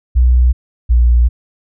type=tone pair in turn; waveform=sine; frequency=61.74 / 59.6 Hz; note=B1 / A#1; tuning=0 / +39 cents; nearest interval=minor second; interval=61 cents; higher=first; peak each=-6 dBFS; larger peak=neither; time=0.15-0.53 / 0.89-1.29 s; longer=second; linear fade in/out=20 ms; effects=none